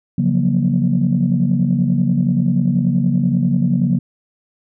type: chord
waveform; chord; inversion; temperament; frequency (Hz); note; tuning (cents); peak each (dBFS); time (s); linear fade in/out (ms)
sine; Gb major seventh; second; equal with one note detuned; 138.59 / 174.61 / 185 / 236.7; Db3 / F3 / Gb3 / Bb3; 0 / 0 / 0 / +27; -18; 0.18-3.99; 5
effects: tanh soft clip ceiling -5 dBFS